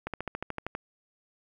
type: slowing click train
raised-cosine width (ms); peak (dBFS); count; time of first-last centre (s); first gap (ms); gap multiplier
0.5; -18; 10; 0.07-0.751; 67; 1.03
effects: 9-bit